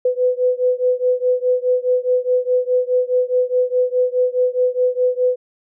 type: beating tone pair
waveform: sine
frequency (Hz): 499.2 / 504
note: B4 / B4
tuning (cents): +19 / +35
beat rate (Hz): 4.8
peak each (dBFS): -17 / -18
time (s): 0.05-5.36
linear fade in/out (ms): 5
effects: none